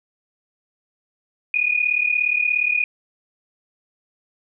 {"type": "tone pair together", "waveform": "sine", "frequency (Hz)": [2443, 2480], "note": ["D#7", "D#7"], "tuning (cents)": [-32, -6], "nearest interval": "unison", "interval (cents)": 26, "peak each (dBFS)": -20, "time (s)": [1.54, 2.84], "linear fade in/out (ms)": 2, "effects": []}